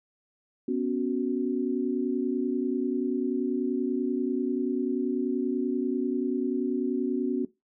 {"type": "chord", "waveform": "sine", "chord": "B suspended second", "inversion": "none", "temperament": "equal", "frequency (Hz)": [246.9, 277.2, 370], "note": ["B3", "C#4", "F#4"], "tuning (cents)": [0, 0, 0], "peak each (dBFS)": -29, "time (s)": [0.68, 7.45], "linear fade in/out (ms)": 5, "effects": ["noise-tail reverb RT60 0.2 s tail -18 dB re dry"]}